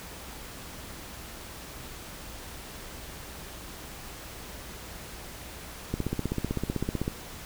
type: click train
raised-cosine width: 3 ms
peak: -15 dBFS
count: 19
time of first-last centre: 5.94-7.079 s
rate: 15.8 Hz
effects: added 60 Hz sine -50 dBFS peak until 7.45 s + pink hiss -43 dBFS RMS until 7.45 s